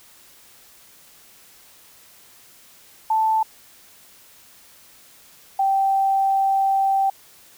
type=tone pair in turn; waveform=sine; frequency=880 / 779.5 Hz; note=A5 / G5; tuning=0 / -10 cents; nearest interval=major second; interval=210 cents; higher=first; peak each=-16 dBFS; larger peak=neither; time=3.1-3.43 / 5.59-7.1 s; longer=second; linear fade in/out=5 ms; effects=white hiss -50 dBFS RMS until 7.57 s